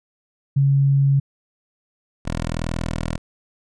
sine / 10% pulse tone pair in turn, 138.5 / 40.93 Hz, C#3 / E1, -1 / -12 cents, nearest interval octave + major sixth, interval 2111 cents, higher first, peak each -13 / -15 dBFS, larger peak first, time 0.56-1.2 / 2.25-3.18 s, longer second, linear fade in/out 10 ms, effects resampled to 22050 Hz

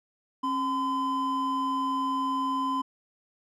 triangle tone pair together, 270 / 1019.4 Hz, C#4 / C6, -45 / -45 cents, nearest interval octave + major seventh, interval 2300 cents, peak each -29 / -25 dBFS, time 0.43-2.82 s, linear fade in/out 10 ms, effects none

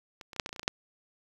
clicks, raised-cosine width 0.2 ms, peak -27 / -27 / -26 / -8 / -17 / -25 / -21 / -27 / -19 / -26 / -8 dBFS, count 11, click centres 0.212 / 0.332 / 0.363 / 0.398 / 0.461 / 0.492 / 0.529 / 0.562 / 0.595 / 0.631 / 0.679 s, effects 8-bit

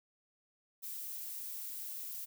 violet noise, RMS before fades -43 dBFS, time 0.82-2.26 s, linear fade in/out 20 ms, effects none

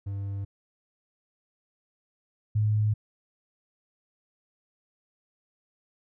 triangle / sine tone pair in turn, 99.2 / 106.63 Hz, G2 / G#2, +21 / +46 cents, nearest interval minor second, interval 125 cents, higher second, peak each -28 / -21 dBFS, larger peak second, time 0.06-0.45 / 2.55-2.94 s, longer neither, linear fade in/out 10 ms, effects none

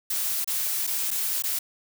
blue noise with dropouts, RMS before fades -27 dBFS, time 0.1-1.59 s, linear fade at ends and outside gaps 5 ms, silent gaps 0.445-0.475 / 0.869-0.873 / 1.107-1.112 / 1.423-1.437 s, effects none

